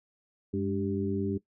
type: harmonic tone with a mistuned harmonic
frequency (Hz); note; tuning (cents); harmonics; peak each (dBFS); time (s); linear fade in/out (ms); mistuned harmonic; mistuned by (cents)
97.5; G2; -9; 1 / 2 / 3 / 4; -35 / -32 / -33 / -33; 0.53-1.38; 10; 2; +76
effects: noise-tail reverb RT60 0.1 s tail -18 dB re dry